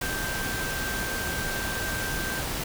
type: tone in noise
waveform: sine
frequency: 1568 Hz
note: G6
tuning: in tune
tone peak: -32 dBFS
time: 0.02-2.41 s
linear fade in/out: 5 ms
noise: pink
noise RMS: -31 dBFS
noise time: 0.01-2.64 s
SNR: -4 dB
effects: none